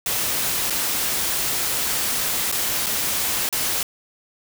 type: noise with dropouts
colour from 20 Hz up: white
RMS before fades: -23 dBFS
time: 0.06-3.83 s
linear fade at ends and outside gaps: 2 ms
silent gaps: 0.7-0.705 / 2.516-2.523 / 2.862-2.866 / 3.49-3.526 s
effects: none